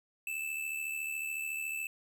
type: tone with amplitude modulation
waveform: square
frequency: 2637 Hz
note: E7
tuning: in tune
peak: -33 dBFS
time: 0.27-1.87 s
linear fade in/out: 2 ms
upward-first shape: sine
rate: 73.9 Hz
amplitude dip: 55%
effects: none